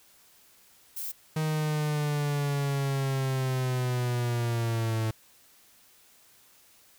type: noise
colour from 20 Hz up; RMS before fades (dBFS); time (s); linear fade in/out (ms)
violet; -35; 0.96-1.12; 10
type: linear sweep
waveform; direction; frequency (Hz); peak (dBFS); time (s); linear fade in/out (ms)
45% pulse; down; 156.8 to 110; -26; 1.36-5.11; 5
effects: white hiss -59 dBFS RMS until 6.98 s